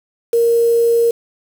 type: tone with quantisation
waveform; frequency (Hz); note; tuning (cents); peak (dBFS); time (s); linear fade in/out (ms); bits
sine; 466.2; A#4; 0; -10; 0.33-1.11; 5; 5
effects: none